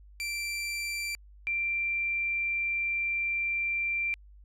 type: tone pair in turn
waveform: sawtooth / sine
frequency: 2349 / 2360 Hz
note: D7 / D7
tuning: 0 / +8 cents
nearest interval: unison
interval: 8 cents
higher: second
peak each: -28 / -27 dBFS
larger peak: second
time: 0.2-1.15 / 1.47-4.14 s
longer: second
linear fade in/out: 0 ms
effects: added 50 Hz sine -50 dBFS peak until 4.44 s + low-pass 12000 Hz 12 dB/octave